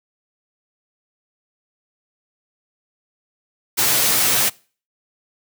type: noise with comb filter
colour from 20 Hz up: white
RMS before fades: -17 dBFS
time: 3.77-4.5 s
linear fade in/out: 20 ms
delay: 12 ms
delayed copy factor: -0.75
effects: noise-tail reverb RT60 0.4 s tail -24 dB re dry + high-pass 80 Hz 12 dB/octave